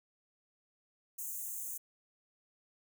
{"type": "high-pass noise", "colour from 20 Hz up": "white", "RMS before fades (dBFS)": -41, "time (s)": [1.18, 1.78], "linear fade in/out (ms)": 10, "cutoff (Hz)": 6300, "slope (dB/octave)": 96, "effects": []}